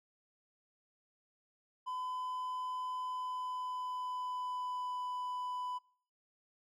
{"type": "tone with pitch glide", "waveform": "triangle", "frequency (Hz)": [1010, 996.7], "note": ["B5", "B5"], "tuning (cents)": [39, 16], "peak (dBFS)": -35, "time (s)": [1.86, 5.79], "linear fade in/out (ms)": 20, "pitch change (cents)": -23, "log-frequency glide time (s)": [3, 5], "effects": ["noise-tail reverb RT60 0.5 s tail -25 dB re dry"]}